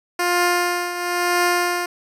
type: tone with tremolo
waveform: 10% pulse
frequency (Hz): 352.5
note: F4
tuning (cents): +16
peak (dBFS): -7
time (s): 0.19-1.86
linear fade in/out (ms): 5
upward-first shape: triangle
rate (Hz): 1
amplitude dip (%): 70
effects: resampled to 32000 Hz